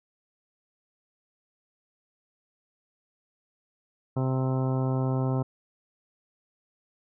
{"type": "harmonic tone", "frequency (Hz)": 130.81, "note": "C3", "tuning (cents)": 0, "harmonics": [1, 2, 3, 4, 5, 6, 7, 8, 10], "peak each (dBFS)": [-25, -31, -35, -37, -39, -41, -42, -43, -45], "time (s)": [4.16, 5.43], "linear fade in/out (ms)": 10, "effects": []}